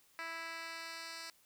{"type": "tone with band-pass filter sweep", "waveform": "10% pulse", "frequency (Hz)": 329.6, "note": "E4", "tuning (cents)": 0, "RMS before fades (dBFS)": -45, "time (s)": [0.19, 1.3], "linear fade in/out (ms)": 0, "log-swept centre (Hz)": [2200, 4900], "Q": 1.1, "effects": ["white hiss -68 dBFS RMS until 1.45 s"]}